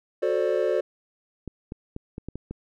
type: chord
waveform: triangle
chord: D dominant seventh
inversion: first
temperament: just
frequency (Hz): 367.1 / 440.5 / 528.6 / 587.3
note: F#4 / A4 / C5 / D5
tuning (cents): -14 / +2 / +18 / 0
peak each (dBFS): -25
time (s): 0.22-0.81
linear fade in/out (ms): 10
type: clicks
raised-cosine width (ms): 3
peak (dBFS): -21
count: 7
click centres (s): 1.477 / 1.721 / 1.964 / 2.181 / 2.286 / 2.356 / 2.51
effects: none